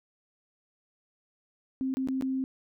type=tone with dropouts; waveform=sine; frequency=263.5 Hz; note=C4; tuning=12 cents sharp; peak=-27 dBFS; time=1.81-2.44 s; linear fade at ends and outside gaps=0 ms; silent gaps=1.94-1.97 / 2.074-2.086 / 2.211-2.223 s; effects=none